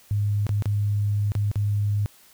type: tone with dropouts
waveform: sine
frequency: 102.9 Hz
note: G#2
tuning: 16 cents flat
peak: -20 dBFS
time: 0.11-2.06 s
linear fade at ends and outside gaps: 0 ms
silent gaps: 0.467-0.492 / 0.623-0.657 / 1.319-1.352 / 1.515-1.557 s
effects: white hiss -54 dBFS RMS until 2.33 s